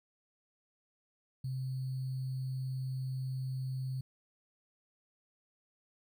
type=tone with sample-and-hold; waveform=sine; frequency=130.81 Hz; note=C3; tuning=in tune; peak=-34 dBFS; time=1.44-4.01 s; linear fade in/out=5 ms; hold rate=4410 Hz; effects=none